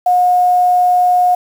sine tone with quantisation, 721 Hz, F#5, 45 cents flat, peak -8 dBFS, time 0.06-1.35 s, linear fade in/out 5 ms, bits 6, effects none

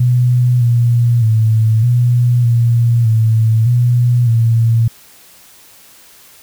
sine tone with pitch steps, 123.5 / 119 / 110.7 / 121.6 / 117.7 / 111.6 / 121.6 / 114.7 Hz, B2 / A#2 / A2 / B2 / A#2 / A2 / B2 / A#2, 0 / +36 / +11 / -26 / +17 / +25 / -26 / -28 cents, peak -8 dBFS, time 0-4.88 s, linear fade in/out 5 ms, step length 610 ms, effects white hiss -43 dBFS RMS until 6.42 s

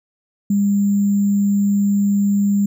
sine tone with sample-and-hold, 201.4 Hz, G3, 47 cents sharp, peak -13 dBFS, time 0.5-2.66 s, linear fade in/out 5 ms, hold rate 7350 Hz, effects none

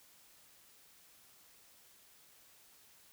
silence, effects white hiss -63 dBFS RMS until 3.12 s

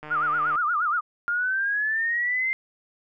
click train, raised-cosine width 0.5 ms, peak -24 dBFS, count 81, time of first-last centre 0.03-0.556 s, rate 152 Hz
sine tone with vibrato, 1308 Hz, E6, 14 cents flat, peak -21 dBFS, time 0.1-1.01 s, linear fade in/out 20 ms, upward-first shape sine, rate 8.5 Hz, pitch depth 180 cents each way
sine linear sweep, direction up, 1400 to 2100 Hz, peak -22 dBFS, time 1.28-2.53 s, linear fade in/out 0 ms
effects none

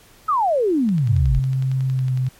sine exponential sweep, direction down, 1324 to 43.65 Hz, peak -15 dBFS, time 0.28-1.4 s, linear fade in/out 10 ms
click train, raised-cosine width 0.2 ms, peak -23 dBFS, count 16, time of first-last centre 0.89-2.266 s, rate 10.9 Hz
sine tone with pitch glide, 131.8 to 128.86 Hz, C3 to C3, +13 to -26 cents, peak -17 dBFS, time 1.08-2.29 s, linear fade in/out 10 ms, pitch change -39 cents, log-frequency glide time 1.86-2.12 s
effects pink hiss -50 dBFS RMS until 2.39 s + MP3 64 kbps

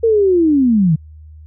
sine linear sweep, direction down, 466.2 to 146.83 Hz, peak -9 dBFS, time 0.03-0.96 s, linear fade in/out 10 ms, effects added 77 Hz sine -35 dBFS peak until 1.46 s

